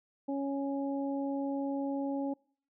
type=harmonic tone; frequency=277.2 Hz; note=C#4; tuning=in tune; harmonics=1 / 2 / 3; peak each=-32 / -38 / -42 dBFS; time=0.28-2.34 s; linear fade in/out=10 ms; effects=noise-tail reverb RT60 0.5 s tail -25 dB re dry